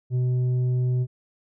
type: tone with tanh clipping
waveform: sine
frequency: 125.5 Hz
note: B2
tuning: 28 cents sharp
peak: -21 dBFS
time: 0.1-1.07 s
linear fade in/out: 50 ms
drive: 5 dB
effects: none